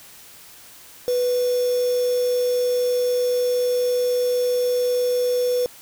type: tone with quantisation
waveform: sine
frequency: 493.9 Hz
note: B4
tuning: in tune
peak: -18 dBFS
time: 1.08-5.66 s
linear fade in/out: 0 ms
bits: 5
effects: white hiss -45 dBFS RMS until 5.81 s